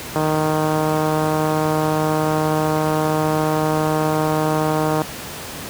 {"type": "click train", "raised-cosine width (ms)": 1, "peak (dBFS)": -6, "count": 754, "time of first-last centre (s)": [0.16, 5.018], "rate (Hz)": 155, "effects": ["pink hiss -31 dBFS RMS until 5.69 s", "high-pass 80 Hz 12 dB/octave"]}